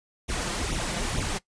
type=noise with flanger; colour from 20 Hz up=pink; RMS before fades=-29 dBFS; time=0.28-1.39 s; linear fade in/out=20 ms; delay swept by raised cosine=0.3 to 5.9 ms; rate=2.2 Hz; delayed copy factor=+0.75; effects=noise-tail reverb RT60 0.1 s tail -19 dB re dry + resampled to 22050 Hz